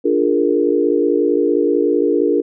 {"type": "chord", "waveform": "sine", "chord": "Bb dominant seventh", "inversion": "first", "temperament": "equal", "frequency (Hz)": [293.7, 349.2, 415.3, 466.2], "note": ["D4", "F4", "Ab4", "Bb4"], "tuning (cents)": [0, 0, 0, 0], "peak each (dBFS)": -18, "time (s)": [0.04, 2.42], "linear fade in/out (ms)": 20, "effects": []}